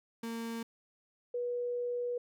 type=tone pair in turn; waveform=35% pulse / sine; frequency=229.4 / 486.1 Hz; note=A#3 / B4; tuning=-28 / -28 cents; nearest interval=octave + minor second; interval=1300 cents; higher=second; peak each=-35 / -32 dBFS; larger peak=second; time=0.23-0.63 / 1.34-2.18 s; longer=second; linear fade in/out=5 ms; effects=none